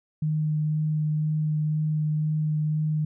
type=tone with vibrato; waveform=sine; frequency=153.5 Hz; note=D#3; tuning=23 cents flat; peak=-22 dBFS; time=0.22-3.05 s; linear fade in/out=5 ms; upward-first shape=sine; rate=2 Hz; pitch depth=10 cents each way; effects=none